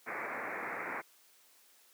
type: low-pass noise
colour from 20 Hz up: white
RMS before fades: -39 dBFS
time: 0.06-1.02 s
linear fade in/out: 20 ms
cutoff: 2300 Hz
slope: 96 dB/octave
effects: white hiss -64 dBFS RMS until 1.93 s + high-pass 300 Hz 12 dB/octave